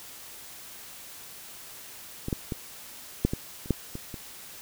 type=clicks; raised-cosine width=3 ms; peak=-18 / -13 / -17 / -8 / -15 / -30 / -9 / -22 / -24 dBFS; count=9; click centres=2.284 / 2.328 / 2.522 / 3.25 / 3.335 / 3.659 / 3.707 / 3.954 / 4.142 s; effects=white hiss -45 dBFS RMS until 4.61 s